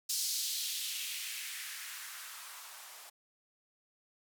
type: noise with band-pass filter sweep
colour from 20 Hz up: violet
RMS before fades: -40 dBFS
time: 0.09-3.1 s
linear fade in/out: 10 ms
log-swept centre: 5200 to 720 Hz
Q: 1.9
effects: none